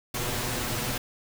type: noise with comb filter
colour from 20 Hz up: pink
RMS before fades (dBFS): -30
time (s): 0.14-0.98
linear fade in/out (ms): 5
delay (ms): 8.2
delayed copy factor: +0.9
effects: none